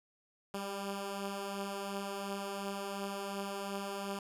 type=beating tone pair; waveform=10% pulse; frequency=196 / 198.8 Hz; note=G3 / G3; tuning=0 / +25 cents; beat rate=2.8 Hz; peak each=-37 / -30 dBFS; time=0.54-4.19 s; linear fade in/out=2 ms; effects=resampled to 32000 Hz + 11-bit